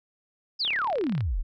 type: exponential sweep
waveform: sine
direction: down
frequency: 5274 to 30.25 Hz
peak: -24 dBFS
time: 0.59-1.43 s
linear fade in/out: 20 ms
type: click train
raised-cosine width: 0.3 ms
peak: -23 dBFS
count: 21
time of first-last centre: 0.65-1.207 s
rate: 35.9 Hz
effects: none